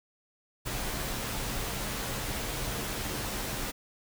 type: noise with comb filter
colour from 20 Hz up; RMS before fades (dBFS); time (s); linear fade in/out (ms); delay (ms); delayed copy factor
pink; -34; 0.65-3.72; 20; 12; -0.5
effects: none